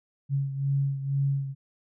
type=beating tone pair; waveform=sine; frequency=138.1 / 140.2 Hz; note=C#3 / C#3; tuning=-6 / +20 cents; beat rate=2.1 Hz; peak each=-25 / -31 dBFS; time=0.29-1.55 s; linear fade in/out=50 ms; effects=none